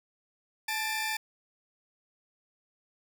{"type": "tone cluster", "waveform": "sawtooth", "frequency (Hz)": [865, 1784, 2366], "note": ["A5", "A6", "D7"], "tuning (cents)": [-30, 23, 12], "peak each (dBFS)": -31, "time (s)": [0.68, 1.17], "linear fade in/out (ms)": 5, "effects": []}